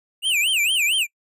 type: tone with vibrato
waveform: square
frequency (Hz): 2714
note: E7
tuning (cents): +50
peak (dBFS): -18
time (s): 0.22-1.07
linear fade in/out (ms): 50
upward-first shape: sine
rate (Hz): 4.4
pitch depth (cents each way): 270
effects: noise-tail reverb RT60 0.1 s tail -26 dB re dry + resampled to 32000 Hz